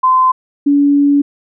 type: tone pair in turn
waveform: sine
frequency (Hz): 1030 / 285.1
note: C6 / C#4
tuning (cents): -28 / +49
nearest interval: octave + minor seventh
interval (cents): 2223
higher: first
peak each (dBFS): -7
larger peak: neither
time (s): 0.03-0.32 / 0.66-1.22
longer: second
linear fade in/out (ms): 10
effects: none